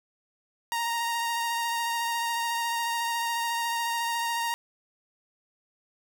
sawtooth tone with vibrato, 932.3 Hz, A#5, in tune, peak -23 dBFS, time 0.72-4.54 s, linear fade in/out 0 ms, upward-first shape sine, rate 14 Hz, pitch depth 16 cents each way, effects none

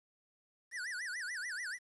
square tone with vibrato, 1697 Hz, G#6, 37 cents sharp, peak -39 dBFS, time 0.71-1.79 s, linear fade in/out 50 ms, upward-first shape sine, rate 6.9 Hz, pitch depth 280 cents each way, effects resampled to 24000 Hz + 11-bit

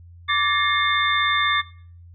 sine tone cluster, 1166 / 1721 / 1817 / 2143 / 3576 Hz, D6 / A6 / A#6 / C7 / A7, -13 / -39 / -45 / +41 / +27 cents, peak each -22 / -26 / -27 / -24 / -24 dBFS, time 0.28-1.62 s, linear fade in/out 20 ms, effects noise-tail reverb RT60 0.5 s tail -18 dB re dry + added 86 Hz sine -42 dBFS peak until 2.14 s

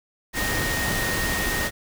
sine tone in noise, 1859 Hz, A#6, 5 cents flat, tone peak -27 dBFS, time 0.33-1.71 s, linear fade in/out 50 ms, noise pink, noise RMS -26 dBFS, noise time 0.33-1.71 s, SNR -4 dB, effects none

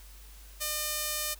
sawtooth tone with band-pass filter, 605 Hz, D#5, 49 cents flat, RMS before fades -33 dBFS, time 0.6-1.35 s, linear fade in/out 20 ms, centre 12000 Hz, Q 0.59, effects added 50 Hz sine -48 dBFS peak until 1.39 s + white hiss -55 dBFS RMS until 1.39 s

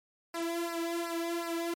sawtooth tone with flanger, 337.5 Hz, E4, 41 cents sharp, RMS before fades -34 dBFS, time 0.34-1.74 s, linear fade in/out 5 ms, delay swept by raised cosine 0.29 to 2.29 ms, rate 2.7 Hz, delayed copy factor -1, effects MP3 64 kbps

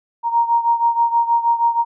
sine beating tone pair, 932.3 / 938.6 Hz, A#5 / A#5, 0 / +12 cents, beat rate 6.3 Hz, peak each -15 / -19 dBFS, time 0.23-1.85 s, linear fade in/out 50 ms, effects none

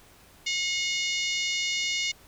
harmonic tone, 722 Hz, F#5, 43 cents flat, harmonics 3 / 4 / 5 / 6 / 7 / 8 / 9 / 10, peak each -30 / -32 / -34 / -36 / -37 / -38 / -39 / -40 dBFS, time 0.46-2.12 s, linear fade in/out 10 ms, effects pink hiss -55 dBFS RMS until 2.27 s

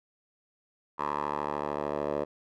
10% pulse tone with band-pass filter sweep, 73.42 Hz, D2, in tune, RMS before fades -32 dBFS, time 0.98-2.25 s, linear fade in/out 20 ms, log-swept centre 1000 to 600 Hz, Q 3.5, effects none

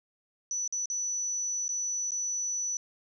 sine tone with dropouts, 5950 Hz, F#8, 9 cents sharp, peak -29 dBFS, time 0.51-2.77 s, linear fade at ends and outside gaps 1 ms, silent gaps 0.677-0.725 / 0.857-0.9 / 1.681-1.691 / 2.108-2.118 s, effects none

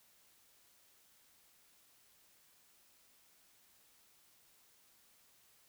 silence, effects white hiss -68 dBFS RMS until 5.68 s

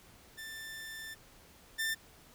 sawtooth tone pair in turn, 1777 / 1787.2 Hz, A6 / A6, +17 / +27 cents, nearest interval unison, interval 10 cents, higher second, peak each -39 / -28 dBFS, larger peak second, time 0.37-1.15 / 1.78-1.95 s, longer first, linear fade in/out 20 ms, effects pink hiss -59 dBFS RMS until 2.34 s

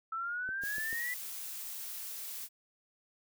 sine exponential sweep, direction up, 1311 to 1996 Hz, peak -34 dBFS, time 0.12-1.14 s, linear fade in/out 5 ms
click train, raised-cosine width 2 ms, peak -36 dBFS, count 4, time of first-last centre 0.49-0.929 s, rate 6.83 Hz
blue noise, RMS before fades -42 dBFS, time 0.61-2.49 s, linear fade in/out 50 ms
effects none

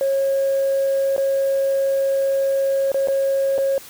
sine tone with dropouts, 545 Hz, C#5, 29 cents flat, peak -15 dBFS, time 0.01-3.78 s, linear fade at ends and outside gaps 1 ms, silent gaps 1.164-1.179 / 2.918-2.944 / 3.074-3.084 / 3.58-3.585 s, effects tanh soft clip ceiling -13 dBFS + white hiss -41 dBFS RMS until 3.89 s

